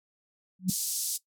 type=tone with exponential growth; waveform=sine; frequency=185 Hz; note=F#3; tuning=in tune; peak=-19 dBFS; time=0.59-0.7 s; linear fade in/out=5 ms; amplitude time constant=23 ms
type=band-pass noise; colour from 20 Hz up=white; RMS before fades=-32 dBFS; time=0.68-1.18 s; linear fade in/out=20 ms; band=4700 to 12000 Hz; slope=24 dB/octave
effects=noise-tail reverb RT60 0.1 s tail -17 dB re dry